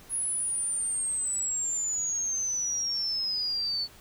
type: exponential sweep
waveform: sine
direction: down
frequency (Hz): 10548 to 4435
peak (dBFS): -27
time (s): 0.09-3.88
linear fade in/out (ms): 50
effects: pink hiss -53 dBFS RMS until 4 s